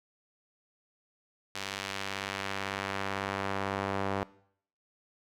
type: tone with band-pass filter sweep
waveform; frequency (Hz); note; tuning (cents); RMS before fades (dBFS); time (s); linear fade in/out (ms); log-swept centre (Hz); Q
sawtooth; 98; G2; 0; -35; 1.55-4.23; 0; 3700 to 810; 0.73
effects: noise-tail reverb RT60 0.6 s tail -19 dB re dry